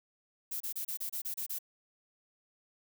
violet noise bursts, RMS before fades -37 dBFS, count 9, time 0.51-1.588 s, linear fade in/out 10 ms, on 94 ms, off 29 ms, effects none

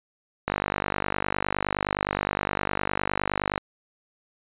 click train, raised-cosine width 0.5 ms, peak -9 dBFS, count 155, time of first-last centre 0.48-3.579 s, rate 49.7 Hz, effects resampled to 8000 Hz

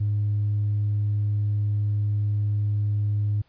triangle tone with tanh clipping, 103.83 Hz, G#2, in tune, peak -21 dBFS, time 0-3.42 s, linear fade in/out 10 ms, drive 5 dB, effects pink hiss -64 dBFS RMS until 3.48 s + resampled to 11025 Hz

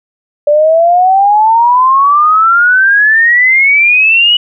sine exponential sweep, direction up, 581 to 2958 Hz, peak -4 dBFS, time 0.47-4.37 s, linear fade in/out 5 ms, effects none

